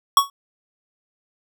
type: tone with exponential decay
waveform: square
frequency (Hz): 1115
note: C#6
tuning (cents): +10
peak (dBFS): -7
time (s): 0.17-0.3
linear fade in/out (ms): 2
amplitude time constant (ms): 27
effects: none